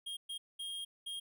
square tone bursts at uneven times, 3238 Hz, G#7, 45 cents flat, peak -40 dBFS, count 4, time 0.06-0.17 / 0.29-0.38 / 0.59-0.85 / 1.06-1.2 s, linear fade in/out 10 ms, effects none

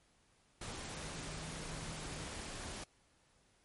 sine tone in noise, 159 Hz, D#3, 38 cents sharp, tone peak -49 dBFS, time 1.04-2.27 s, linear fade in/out 5 ms, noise pink, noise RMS -45 dBFS, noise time 0.61-2.84 s, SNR -7 dB, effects pink hiss -71 dBFS RMS until 3.64 s + MP3 48 kbps

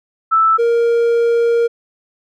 sine / triangle tone pair in turn, 1318.5 / 467.6 Hz, E6 / A#4, 0 / +5 cents, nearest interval octave + tritone, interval 1795 cents, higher first, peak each -9 dBFS, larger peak neither, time 0.31-0.58 / 0.58-1.68 s, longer second, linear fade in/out 20 ms, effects none

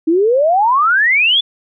sine exponential sweep, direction up, 309.8 to 3520 Hz, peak -9 dBFS, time 0.07-1.41 s, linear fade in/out 10 ms, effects none

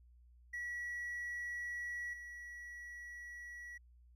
triangle tone with level steps, 1934 Hz, B6, 37 cents flat, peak -37 / -45 dBFS, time 0.53-3.78 s, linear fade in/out 10 ms, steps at 2.13 s, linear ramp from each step 5 ms, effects tanh soft clip ceiling -34 dBFS + added 60 Hz sine -60 dBFS peak until 4.15 s

